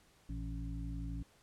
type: harmonic tone with a mistuned harmonic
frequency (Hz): 55.6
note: A1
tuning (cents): +19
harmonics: 1 / 2 / 3 / 5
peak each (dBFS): -40 / -46 / -46 / -47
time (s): 0.29-1.23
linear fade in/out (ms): 5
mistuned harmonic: 2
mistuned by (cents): +56
effects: pink hiss -67 dBFS RMS until 1.42 s + low-pass 11000 Hz 12 dB/octave